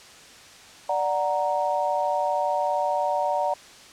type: chord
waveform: sine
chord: D augmented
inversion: none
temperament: equal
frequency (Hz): 587.3 / 740 / 932.3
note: D5 / F#5 / A#5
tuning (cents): 0 / 0 / 0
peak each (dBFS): -26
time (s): 0.89-3.54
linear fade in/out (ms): 5
effects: white hiss -47 dBFS RMS until 3.92 s + low-pass 7000 Hz 12 dB/octave